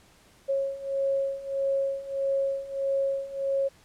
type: beating tone pair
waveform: sine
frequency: 546 / 547.6 Hz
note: C#5 / C#5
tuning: -26 / -21 cents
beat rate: 1.6 Hz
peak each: -30 / -27 dBFS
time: 0.48-3.69 s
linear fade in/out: 20 ms
effects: pink hiss -58 dBFS RMS until 3.84 s + low-pass 11000 Hz 12 dB/octave